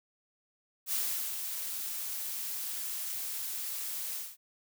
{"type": "noise with ADSR envelope", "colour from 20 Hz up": "blue", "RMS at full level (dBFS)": -31, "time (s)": [0.86, 4.37], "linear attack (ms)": 69, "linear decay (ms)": 390, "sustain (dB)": -6, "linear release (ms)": 210, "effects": []}